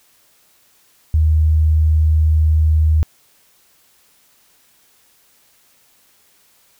sine tone, 78.1 Hz, D#2, 7 cents sharp, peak -10 dBFS, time 1.14-3.03 s, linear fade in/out 0 ms, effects white hiss -55 dBFS RMS until 6.79 s

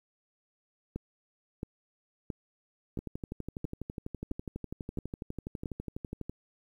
two click trains, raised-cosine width 3 ms, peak -24 / -22 dBFS, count 41 / 8, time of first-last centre 2.99-6.296 / 0.96-5.658 s, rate 12.1 / 1.49 Hz, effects 10-bit

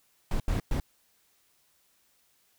brown noise bursts at uneven times, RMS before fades -27 dBFS, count 3, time 0.31-0.4 / 0.48-0.6 / 0.71-0.8 s, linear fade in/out 2 ms, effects white hiss -68 dBFS RMS until 2.58 s

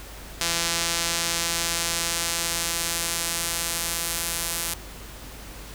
sawtooth tone with band-pass filter sweep, 168.7 Hz, E3, 40 cents sharp, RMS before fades -27 dBFS, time 0.41-4.74 s, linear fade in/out 2 ms, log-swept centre 6200 to 11000 Hz, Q 0.84, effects added 50 Hz sine -42 dBFS peak until 5.74 s + pink hiss -42 dBFS RMS until 5.74 s

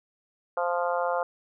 harmonic tone, 174.61 Hz, F3, in tune, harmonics 3 / 4 / 5 / 6 / 7 / 8, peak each -28 / -30 / -32 / -34 / -35 / -36 dBFS, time 0.57-1.23 s, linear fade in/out 2 ms, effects none

